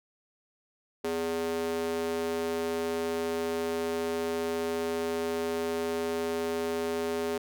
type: tone with high-pass filter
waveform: square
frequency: 82.7 Hz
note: E2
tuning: 6 cents sharp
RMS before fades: -31 dBFS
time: 1.04-7.38 s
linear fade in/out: 5 ms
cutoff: 360 Hz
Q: 3.6
effects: none